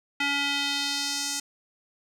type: tone with band-pass filter sweep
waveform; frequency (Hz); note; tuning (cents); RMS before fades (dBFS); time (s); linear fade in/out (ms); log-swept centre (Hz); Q
square; 283; C#4; +36; -28; 0.2-1.4; 5; 2400 to 6800; 1.8
effects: none